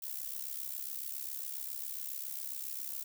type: noise with amplitude modulation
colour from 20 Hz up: violet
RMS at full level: -37 dBFS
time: 0.02-3.04 s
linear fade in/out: 10 ms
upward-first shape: sine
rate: 67.3 Hz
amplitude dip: 80%
effects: none